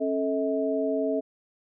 sine tone cluster, 272.3 / 438.3 / 640 Hz, C#4 / A4 / D#5, -31 / -7 / +49 cents, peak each -28 dBFS, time 0-1.21 s, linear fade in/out 20 ms, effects none

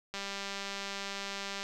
click train, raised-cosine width 0.2 ms, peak -21 dBFS, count 296, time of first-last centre 0.14-1.63 s, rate 198 Hz, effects none

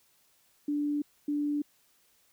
sine tone pair in turn, 292.6 / 292.6 Hz, D4 / D4, -6 / -6 cents, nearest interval unison, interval 0 cents, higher neither, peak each -27 dBFS, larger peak neither, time 0.68-1.02 / 1.28-1.62 s, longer neither, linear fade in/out 5 ms, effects white hiss -67 dBFS RMS until 2.32 s

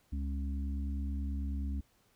harmonic tone, 69.3 Hz, C#2, in tune, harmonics 1 / 3 / 4, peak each -33 / -43 / -45 dBFS, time 0.12-1.81 s, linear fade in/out 10 ms, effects pink hiss -70 dBFS RMS until 2.15 s

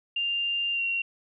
sine tone with pitch glide, 2794 to 2749 Hz, F7 to F7, 0 to -28 cents, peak -25 dBFS, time 0.16-1.02 s, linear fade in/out 5 ms, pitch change -28 cents, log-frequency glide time 0.72-0.82 s, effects none

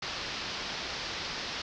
white low-pass noise, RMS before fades -37 dBFS, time 0.02-1.62 s, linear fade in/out 5 ms, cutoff 5400 Hz, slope 48 dB/octave, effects none

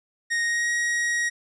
45% pulse tone with pitch glide, 1864.7 to 1892.9 Hz, A#6 to A#6, 0 to +26 cents, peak -22 dBFS, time 0.3-1.3 s, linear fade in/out 20 ms, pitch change +26 cents, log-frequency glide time 0.43-0.7 s, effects resampled to 22050 Hz

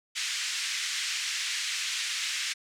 pink band-pass noise, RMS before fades -32 dBFS, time 0.15-2.54 s, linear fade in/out 20 ms, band 1900 to 7600 Hz, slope 24 dB/octave, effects none

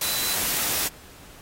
sine tone in noise, 3990 Hz, B7, 17 cents sharp, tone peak -30 dBFS, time 0.03-0.35 s, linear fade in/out 5 ms, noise white, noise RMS -25 dBFS, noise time 0.01-0.88 s, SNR -8 dB, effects pink hiss -48 dBFS RMS until 1.41 s + AAC 48 kbps

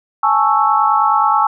sine chord, A major seventh, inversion third, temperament equal, 830.6 / 880 / 1108.7 / 1318.5 Hz, G#5 / A5 / C#6 / E6, 0 / 0 / 0 / 0 cents, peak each -16 dBFS, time 0.23-1.47 s, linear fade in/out 5 ms, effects none

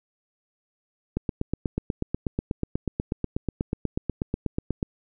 click train, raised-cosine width 3 ms, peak -12 dBFS, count 31, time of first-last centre 1.17-4.829 s, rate 8.2 Hz, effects none

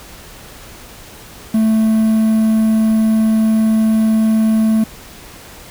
triangle tone with quantisation, 220 Hz, A3, in tune, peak -8 dBFS, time 1.54-4.84 s, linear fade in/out 5 ms, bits 6, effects pink hiss -37 dBFS RMS until 5.7 s

